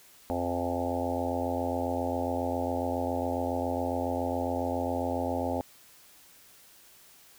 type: harmonic tone with a mistuned harmonic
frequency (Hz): 87.31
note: F2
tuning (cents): 0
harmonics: 1 / 3 / 4 / 5 / 6 / 7 / 8 / 9 / 10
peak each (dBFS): -37 / -33 / -41 / -40 / -35 / -36 / -37 / -37 / -41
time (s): 0.3-5.61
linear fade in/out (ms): 0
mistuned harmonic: 9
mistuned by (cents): +44
effects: white hiss -56 dBFS RMS until 7.38 s